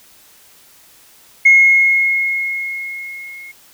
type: tone with level ramp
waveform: sine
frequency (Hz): 2160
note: C#7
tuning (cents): -45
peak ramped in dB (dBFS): -3 to -32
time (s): 1.45-3.52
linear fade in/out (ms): 10
effects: tanh soft clip ceiling 0 dBFS + white hiss -47 dBFS RMS until 3.73 s